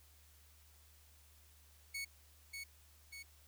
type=tone with echo; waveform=sawtooth; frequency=2217 Hz; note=C#7; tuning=in tune; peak=-37 dBFS; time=1.94-2.05 s; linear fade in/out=10 ms; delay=590 ms; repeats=2; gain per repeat=-4 dB; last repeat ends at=3.23 s; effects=added 74 Hz sine -64 dBFS peak until 3.47 s + white hiss -67 dBFS RMS until 3.47 s